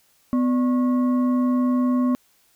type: tone with frequency modulation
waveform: sine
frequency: 250.7 Hz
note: B3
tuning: 26 cents sharp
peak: -17 dBFS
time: 0.33-2.15 s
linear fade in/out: 0 ms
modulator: 840 Hz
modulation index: 0.36
effects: white hiss -61 dBFS RMS until 2.55 s